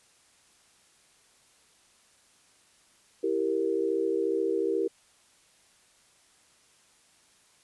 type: chord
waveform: sine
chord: E diminished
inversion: none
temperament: equal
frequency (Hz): 329.6 / 392 / 466.2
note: E4 / G4 / Bb4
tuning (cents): 0 / 0 / 0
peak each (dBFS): -31 / -28 / -29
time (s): 3.23-4.88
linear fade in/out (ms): 10
effects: white hiss -62 dBFS RMS until 7.63 s + resampled to 24000 Hz